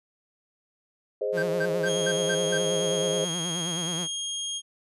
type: chord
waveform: sine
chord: Ab major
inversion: none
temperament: equal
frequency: 415.3 / 523.3 / 622.3 Hz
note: Ab4 / C5 / Eb5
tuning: 0 / 0 / 0 cents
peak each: -29 / -28 / -32 dBFS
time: 1.21-3.25 s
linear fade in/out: 5 ms
type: tone with vibrato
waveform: sawtooth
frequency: 170 Hz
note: F3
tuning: 46 cents flat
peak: -27 dBFS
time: 1.32-4.08 s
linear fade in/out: 50 ms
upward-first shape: sine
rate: 9.4 Hz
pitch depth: 110 cents each way
type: tone bursts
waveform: triangle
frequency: 1568 Hz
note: G6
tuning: in tune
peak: -25 dBFS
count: 6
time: 1.37-2.58 s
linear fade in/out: 10 ms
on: 60 ms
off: 170 ms
type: tone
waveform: 25% pulse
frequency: 3250 Hz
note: G#7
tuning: 38 cents flat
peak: -26 dBFS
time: 1.85-4.62 s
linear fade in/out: 50 ms
effects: resampled to 32000 Hz